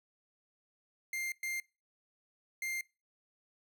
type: tone bursts at uneven times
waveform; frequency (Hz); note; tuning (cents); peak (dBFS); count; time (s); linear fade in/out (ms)
45% pulse; 2105; C7; +10; -35; 3; 1.13-1.32 / 1.43-1.6 / 2.62-2.81; 2
effects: noise-tail reverb RT60 0.3 s tail -24 dB re dry